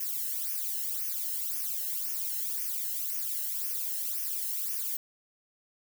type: noise with flanger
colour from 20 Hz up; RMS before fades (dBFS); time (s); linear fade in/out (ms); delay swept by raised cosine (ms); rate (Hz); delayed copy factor
violet; -33; 0-4.97; 5; 0.25 to 0.87; 1.9; -0.9
effects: none